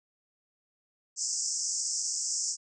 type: band-pass noise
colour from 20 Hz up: white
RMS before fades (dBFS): -32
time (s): 1.16-2.57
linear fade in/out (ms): 50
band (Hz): 5100 to 8000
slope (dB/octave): 96
effects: none